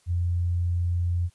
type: tone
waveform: sine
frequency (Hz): 87.31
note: F2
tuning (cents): 0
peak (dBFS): -22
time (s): 0.06-1.3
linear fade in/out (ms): 50
effects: white hiss -64 dBFS RMS until 1.34 s + resampled to 24000 Hz